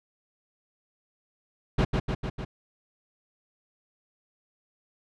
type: noise with echo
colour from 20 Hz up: brown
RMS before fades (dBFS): -21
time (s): 1.78-1.85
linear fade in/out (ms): 10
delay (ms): 150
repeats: 4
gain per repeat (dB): -3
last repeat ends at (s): 2.45
effects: low-pass 4000 Hz 12 dB/octave